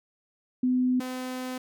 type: tone pair in turn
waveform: sine / sawtooth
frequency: 252.6 / 255.1 Hz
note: B3 / C4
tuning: +39 / -44 cents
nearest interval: unison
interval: 17 cents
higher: second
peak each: -21 / -28 dBFS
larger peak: first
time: 0.63-1 / 1-1.58 s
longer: second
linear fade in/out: 5 ms
effects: none